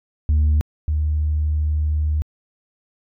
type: tone pair in turn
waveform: sine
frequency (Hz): 75.6 / 76.08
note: D#2 / D#2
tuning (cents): -49 / -38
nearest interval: unison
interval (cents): 11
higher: second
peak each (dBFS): -11 / -16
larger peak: first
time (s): 0.29-0.61 / 0.88-2.22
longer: second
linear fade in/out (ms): 0
effects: tanh soft clip ceiling -12 dBFS